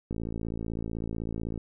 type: click train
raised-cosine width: 3 ms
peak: -21 dBFS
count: 83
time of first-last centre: 0.11-1.577 s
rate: 55.9 Hz
effects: none